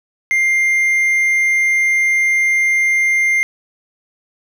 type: tone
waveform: triangle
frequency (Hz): 2100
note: C7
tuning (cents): +6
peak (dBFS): -10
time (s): 0.31-3.43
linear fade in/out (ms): 0
effects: none